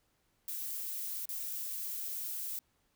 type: noise with dropouts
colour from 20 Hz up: violet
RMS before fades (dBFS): -39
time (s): 0.48-2.59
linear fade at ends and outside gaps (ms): 1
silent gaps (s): 1.255-1.29
effects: pink hiss -75 dBFS RMS until 2.95 s